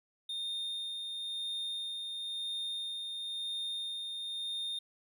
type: tone with tremolo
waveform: triangle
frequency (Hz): 3652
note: A#7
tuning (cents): -36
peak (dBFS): -33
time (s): 0.29-4.79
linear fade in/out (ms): 5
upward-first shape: sine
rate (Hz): 0.98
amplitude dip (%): 30
effects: none